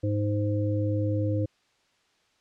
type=harmonic tone; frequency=103.83 Hz; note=G#2; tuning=in tune; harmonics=1 / 3 / 5; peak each=-25 / -30 / -32 dBFS; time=0.03-1.46 s; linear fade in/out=10 ms; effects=white hiss -67 dBFS RMS until 2.4 s + low-pass 5000 Hz 12 dB/octave